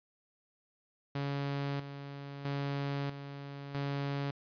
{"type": "tone with tremolo", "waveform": "sawtooth", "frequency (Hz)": 140.7, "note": "C#3", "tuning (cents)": 26, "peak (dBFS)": -29, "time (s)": [1.15, 4.31], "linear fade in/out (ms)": 5, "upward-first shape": "square", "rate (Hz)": 0.77, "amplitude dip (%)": 65, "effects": ["resampled to 11025 Hz"]}